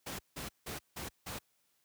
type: noise bursts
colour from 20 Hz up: pink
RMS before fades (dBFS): -41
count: 5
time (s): 0.06-1.39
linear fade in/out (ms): 10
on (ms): 130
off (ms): 170
effects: white hiss -75 dBFS RMS until 1.84 s + high-pass 60 Hz 12 dB/octave